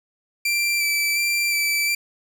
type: tone with vibrato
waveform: sawtooth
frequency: 2340 Hz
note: D7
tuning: 7 cents flat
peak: -16 dBFS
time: 0.45-1.95 s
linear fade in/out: 5 ms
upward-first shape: square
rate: 1.4 Hz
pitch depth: 14 cents each way
effects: none